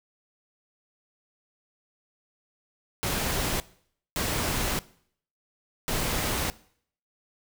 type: noise bursts at uneven times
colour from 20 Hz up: pink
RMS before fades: -28 dBFS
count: 3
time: 3.03-3.6 / 4.16-4.79 / 5.88-6.5 s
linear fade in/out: 0 ms
effects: noise-tail reverb RT60 0.6 s tail -20 dB re dry